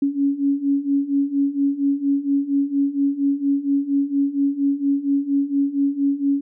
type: beating tone pair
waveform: sine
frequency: 277.2 / 281.5 Hz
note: C#4 / C#4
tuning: 0 / +27 cents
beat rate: 4.3 Hz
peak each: -22 / -19 dBFS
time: 0.02-6.41 s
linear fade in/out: 5 ms
effects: none